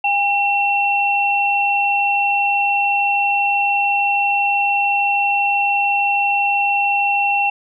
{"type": "tone pair together", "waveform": "sine", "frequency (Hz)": [805.5, 2713], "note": ["G5", "E7"], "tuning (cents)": [47, 49], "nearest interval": "octave + major sixth", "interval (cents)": 2102, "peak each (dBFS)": -17, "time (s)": [0.04, 7.5], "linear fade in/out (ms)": 5, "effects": []}